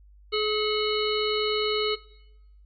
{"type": "harmonic tone with a mistuned harmonic", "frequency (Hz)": 425.4, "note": "G#4", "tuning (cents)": 42, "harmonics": [1, 3, 5, 7, 9, 10], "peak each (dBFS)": [-25, -32, -34, -32, -35, -32], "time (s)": [0.32, 1.96], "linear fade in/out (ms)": 20, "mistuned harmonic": 5, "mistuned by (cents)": 45, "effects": ["noise-tail reverb RT60 0.9 s tail -20 dB re dry", "added 50 Hz sine -50 dBFS peak until 2.65 s"]}